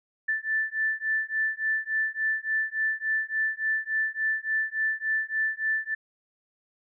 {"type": "beating tone pair", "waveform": "sine", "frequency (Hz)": [1760, 1763.5], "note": ["A6", "A6"], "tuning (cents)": [0, 3], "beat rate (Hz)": 3.5, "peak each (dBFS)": [-28, -28], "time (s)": [0.28, 5.95], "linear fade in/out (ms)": 10, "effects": []}